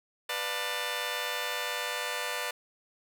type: chord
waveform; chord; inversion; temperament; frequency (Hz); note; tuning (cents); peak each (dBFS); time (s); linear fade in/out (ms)
10% pulse; B half-diminished seventh; none; just; 493.9 / 592.7 / 711.2 / 889; B4 / D5 / F5 / A5; 0 / +16 / +31 / +18; -28 / -28 / -32 / -31; 0.29-2.51; 5
effects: none